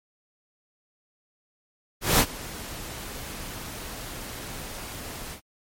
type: noise with ADSR envelope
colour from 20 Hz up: pink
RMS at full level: -17 dBFS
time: 2.01-5.41 s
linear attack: 180 ms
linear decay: 64 ms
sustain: -20 dB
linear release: 91 ms
effects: MP3 64 kbps